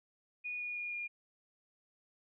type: tone with pitch steps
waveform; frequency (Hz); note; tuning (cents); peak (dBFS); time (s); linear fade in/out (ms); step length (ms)
sine; 2460 / 2446 / 2432 / 2418; D#7 / D#7 / D#7 / D7; -20 / -30 / -40 / +50; -37; 0.44-1.08; 20; 160
effects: none